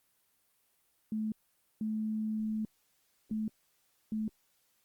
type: tone bursts at uneven times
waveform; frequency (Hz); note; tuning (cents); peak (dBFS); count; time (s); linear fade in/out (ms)
sine; 217; A3; -24; -31; 4; 1.12-1.32 / 1.81-2.65 / 3.31-3.48 / 4.12-4.28; 2
effects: white hiss -73 dBFS RMS until 4.84 s + Opus 32 kbps